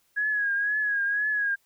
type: tone with vibrato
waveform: sine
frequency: 1661.2 Hz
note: G#6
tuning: in tune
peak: -23 dBFS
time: 0.16-1.56 s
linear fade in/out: 20 ms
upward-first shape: triangle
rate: 2 Hz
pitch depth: 65 cents each way
effects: white hiss -68 dBFS RMS until 1.65 s